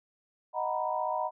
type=chord; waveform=sine; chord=B major seventh; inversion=first; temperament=equal; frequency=622.3 / 740 / 932.3 / 987.8 Hz; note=D#5 / F#5 / A#5 / B5; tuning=0 / 0 / 0 / 0 cents; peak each=-34 dBFS; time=0.53-1.31 s; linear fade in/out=50 ms; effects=none